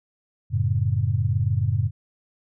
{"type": "chord", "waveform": "sine", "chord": "F# minor", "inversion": "none", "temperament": "just", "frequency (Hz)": [92.5, 111, 138.75], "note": ["F#2", "A2", "C#3"], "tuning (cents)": [0, 16, 2], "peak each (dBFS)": [-24, -22, -26], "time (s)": [0.5, 1.91], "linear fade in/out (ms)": 50, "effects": []}